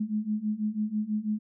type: beating tone pair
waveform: sine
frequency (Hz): 209.5 / 215.6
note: G#3 / A3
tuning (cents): +15 / -35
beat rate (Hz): 6.1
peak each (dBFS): -31 / -29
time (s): 0-1.39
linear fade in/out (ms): 10
effects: none